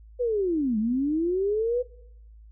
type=linear two-way sweep; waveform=sine; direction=down then up; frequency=504 to 207.7 to 504 Hz; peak=-22 dBFS; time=0.19-1.83 s; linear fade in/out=20 ms; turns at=0.78 s; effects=noise-tail reverb RT60 0.8 s tail -23 dB re dry + added 54 Hz sine -46 dBFS peak until 2.51 s